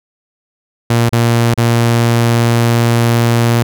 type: tone with dropouts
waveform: sawtooth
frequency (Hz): 117.4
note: A#2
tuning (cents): +13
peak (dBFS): -5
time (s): 0.9-3.63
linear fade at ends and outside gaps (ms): 5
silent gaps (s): 1.093-1.126 / 1.542-1.576
effects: none